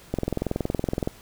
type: click train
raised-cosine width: 2 ms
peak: -11 dBFS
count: 21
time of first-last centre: 0.14-1.075 s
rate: 21.4 Hz
effects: pink hiss -50 dBFS RMS until 1.21 s